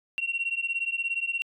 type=beating tone pair; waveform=sine; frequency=2732 / 2749 Hz; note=F7 / F7; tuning=-39 / -28 cents; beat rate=17 Hz; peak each=-29 dBFS; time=0.18-1.42 s; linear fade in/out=0 ms; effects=tanh soft clip ceiling -20 dBFS